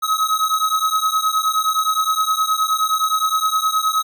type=beating tone pair; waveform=square; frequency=1272 / 1281.6 Hz; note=D#6 / E6; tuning=+38 / -49 cents; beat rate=9.6 Hz; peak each=-20 dBFS; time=0.02-4.03 s; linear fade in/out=20 ms; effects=none